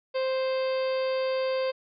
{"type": "harmonic tone with a mistuned harmonic", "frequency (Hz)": 523.3, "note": "C5", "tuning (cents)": 0, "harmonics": [1, 2, 3, 4, 5, 6, 7, 8, 9], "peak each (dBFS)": [-25, -37, -43, -43, -42, -46, -47, -51, -44], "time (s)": [0.14, 1.72], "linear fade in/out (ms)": 20, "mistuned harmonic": 8, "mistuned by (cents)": 26, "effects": []}